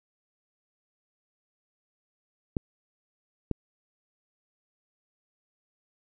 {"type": "clicks", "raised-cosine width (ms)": 3, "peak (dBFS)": -14, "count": 2, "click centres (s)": [2.568, 3.513], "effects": []}